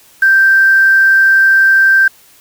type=tone with quantisation; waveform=sine; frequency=1568 Hz; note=G6; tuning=in tune; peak=-5 dBFS; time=0.22-2.08 s; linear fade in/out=5 ms; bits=5; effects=white hiss -45 dBFS RMS until 2.4 s